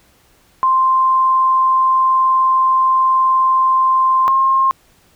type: tone pair in turn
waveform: sine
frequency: 1046.5 / 1066 Hz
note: C6 / C6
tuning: 0 / +32 cents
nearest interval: unison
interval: 32 cents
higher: second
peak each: -10 dBFS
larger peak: neither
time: 0.63-4.28 / 4.28-4.71 s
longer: first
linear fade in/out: 0 ms
effects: pink hiss -53 dBFS RMS until 5.15 s